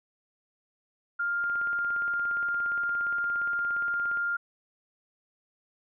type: tone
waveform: sine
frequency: 1402 Hz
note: F6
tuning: 6 cents sharp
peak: -26 dBFS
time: 1.19-4.37 s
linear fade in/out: 10 ms
type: click train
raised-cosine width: 0.5 ms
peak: -30 dBFS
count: 48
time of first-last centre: 1.44-4.173 s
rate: 17.2 Hz
effects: none